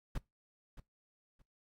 brown noise with echo, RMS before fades -35 dBFS, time 0.15-0.18 s, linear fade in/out 5 ms, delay 620 ms, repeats 2, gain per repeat -14 dB, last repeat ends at 1.42 s, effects noise-tail reverb RT60 0.2 s tail -23 dB re dry + AAC 48 kbps

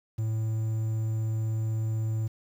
triangle tone with quantisation, 110.5 Hz, A2, 8 cents sharp, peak -24 dBFS, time 0.18-2.28 s, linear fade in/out 10 ms, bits 9, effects none

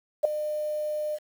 sine tone with ADSR envelope, 605 Hz, D#5, 49 cents flat, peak -13 dBFS, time 0.23-1.19 s, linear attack 20 ms, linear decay 3 ms, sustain -14 dB, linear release 46 ms, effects 8-bit

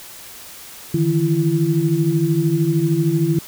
sine tone cluster, 149.2 / 162.3 / 335.7 Hz, D3 / E3 / E4, +28 / -27 / +32 cents, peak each -19 dBFS, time 0.94-3.39 s, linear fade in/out 5 ms, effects white hiss -38 dBFS RMS until 3.47 s

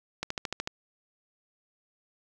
click train, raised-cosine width 0.2 ms, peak -14 dBFS, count 7, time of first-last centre 0.23-0.674 s, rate 13.5 Hz, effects none

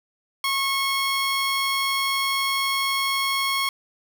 15% pulse tone, 1092 Hz, C#6, 26 cents flat, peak -15 dBFS, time 0.44-3.69 s, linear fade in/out 2 ms, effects none

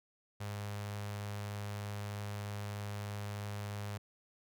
sawtooth tone with notch filter, 103.2 Hz, G#2, 10 cents flat, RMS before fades -41 dBFS, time 0.4-3.98 s, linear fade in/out 10 ms, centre 280 Hz, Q 1.1, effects none

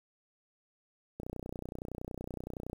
click train, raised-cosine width 2 ms, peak -26 dBFS, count 48, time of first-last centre 1.2-2.731 s, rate 30.7 Hz, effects 9-bit

